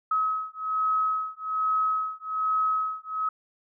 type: beating tone pair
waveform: sine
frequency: 1278 / 1279.2 Hz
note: D#6 / D#6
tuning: +46 / +48 cents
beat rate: 1.2 Hz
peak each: -27 dBFS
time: 0.11-3.29 s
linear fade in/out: 5 ms
effects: none